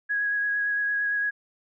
sine tone with vibrato, 1660 Hz, G#6, 1 cent flat, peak -23 dBFS, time 0.09-1.31 s, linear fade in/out 20 ms, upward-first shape sine, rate 8.8 Hz, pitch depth 14 cents each way, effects none

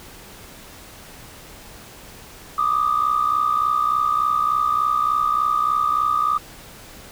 sine tone pair together, 1181.1 / 1244.5 Hz, D6 / D#6, +9 / 0 cents, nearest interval minor second, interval 91 cents, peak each -19 dBFS, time 2.58-6.38 s, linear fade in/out 5 ms, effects tanh soft clip ceiling -10 dBFS + pink hiss -42 dBFS RMS until 7.11 s

